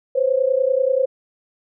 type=tone pair together; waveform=sine; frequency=510 / 540.3 Hz; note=C5 / C#5; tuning=-44 / -44 cents; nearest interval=minor second; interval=100 cents; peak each=-18 dBFS; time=0.15-1.06 s; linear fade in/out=10 ms; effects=none